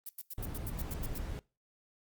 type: noise bursts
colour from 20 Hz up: violet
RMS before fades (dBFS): -41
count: 10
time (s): 0.06-1.183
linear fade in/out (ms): 5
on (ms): 34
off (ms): 87
type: noise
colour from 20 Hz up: brown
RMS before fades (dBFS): -39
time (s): 0.38-1.39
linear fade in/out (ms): 0
effects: noise-tail reverb RT60 0.3 s tail -22 dB re dry + Opus 24 kbps